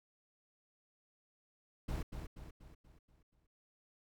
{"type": "noise with echo", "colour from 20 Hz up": "brown", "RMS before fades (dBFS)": -38, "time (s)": [1.88, 2.03], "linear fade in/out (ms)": 10, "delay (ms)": 240, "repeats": 6, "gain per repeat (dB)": -6, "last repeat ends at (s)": 3.47, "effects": []}